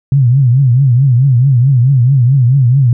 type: tone with vibrato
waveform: sine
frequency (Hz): 129.1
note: C3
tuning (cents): -23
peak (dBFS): -5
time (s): 0.12-2.93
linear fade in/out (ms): 2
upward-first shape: triangle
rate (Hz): 4.6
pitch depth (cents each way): 190
effects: none